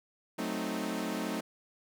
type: chord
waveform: sawtooth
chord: F# diminished seventh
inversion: none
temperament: equal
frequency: 185 / 220 / 261.6 / 311.1 Hz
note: F#3 / A3 / C4 / Eb4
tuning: 0 / 0 / 0 / 0 cents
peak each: -36 / -33 / -35 / -34 dBFS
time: 0.38-1.41 s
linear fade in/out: 10 ms
effects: none